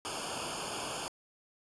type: noise with comb filter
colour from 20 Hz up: pink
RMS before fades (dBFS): -38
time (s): 0.05-1.08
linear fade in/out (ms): 0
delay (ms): 0.51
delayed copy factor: -1
effects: resampled to 24000 Hz